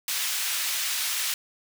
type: high-pass noise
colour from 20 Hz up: pink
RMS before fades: -28 dBFS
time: 0.08-1.34 s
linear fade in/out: 2 ms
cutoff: 2300 Hz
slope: 12 dB/octave
effects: none